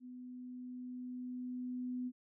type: tone with level ramp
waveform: sine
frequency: 250 Hz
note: B3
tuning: 21 cents sharp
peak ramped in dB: -47 to -36 dBFS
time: 0-2.12 s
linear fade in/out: 50 ms
effects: none